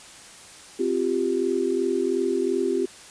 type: chord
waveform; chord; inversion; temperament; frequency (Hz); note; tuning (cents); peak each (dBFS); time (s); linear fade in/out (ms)
sine; C suspended fourth; none; equal; 261.6 / 349.2 / 392; C4 / F4 / G4; 0 / 0 / 0; -28 / -25 / -24; 0.79-2.86; 10
effects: white hiss -45 dBFS RMS until 3.1 s + resampled to 22050 Hz